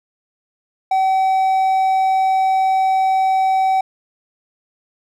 triangle tone, 763 Hz, G5, 47 cents flat, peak -11 dBFS, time 0.91-3.81 s, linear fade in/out 5 ms, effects none

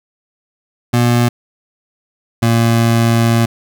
25% pulse tone pair in turn, 120.2 / 115.59 Hz, B2 / A#2, -46 / -14 cents, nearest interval minor second, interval 68 cents, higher first, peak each -6 dBFS, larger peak neither, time 0.93-1.29 / 2.42-3.46 s, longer second, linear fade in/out 10 ms, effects none

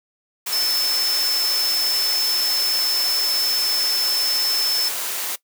sine tone in noise, 5274 Hz, E8, in tune, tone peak -19 dBFS, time 0.52-4.89 s, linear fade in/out 10 ms, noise white, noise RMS -26 dBFS, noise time 0.46-5.36 s, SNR +4 dB, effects noise-tail reverb RT60 0.1 s tail -19 dB re dry + high-pass 400 Hz 12 dB/octave

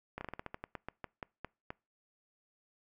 slowing click train, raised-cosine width 0.5 ms, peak -25 dBFS, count 15, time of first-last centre 0.18-1.705 s, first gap 30 ms, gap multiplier 1.18, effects noise-tail reverb RT60 0.3 s tail -25 dB re dry

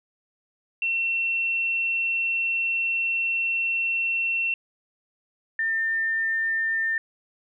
sine tone pair in turn, 2710 / 1801.9 Hz, E7 / A6, +47 / +41 cents, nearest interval perfect fifth, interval 706 cents, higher first, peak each -22 dBFS, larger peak neither, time 0.82-4.54 / 5.59-6.98 s, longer first, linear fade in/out 2 ms, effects none

